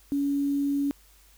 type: tone with quantisation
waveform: sine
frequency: 282 Hz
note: C#4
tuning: 30 cents sharp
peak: -23 dBFS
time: 0.12-0.91 s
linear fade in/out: 0 ms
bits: 8
effects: added 50 Hz sine -57 dBFS peak until 1.37 s + white hiss -59 dBFS RMS until 1.37 s